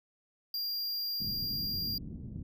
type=tone; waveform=square; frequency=4781 Hz; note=D8; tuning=30 cents sharp; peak=-33 dBFS; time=0.54-1.98 s; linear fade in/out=2 ms
type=low-pass noise; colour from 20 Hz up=white; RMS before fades=-42 dBFS; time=1.2-2.43 s; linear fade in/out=5 ms; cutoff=230 Hz; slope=24 dB/octave
effects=none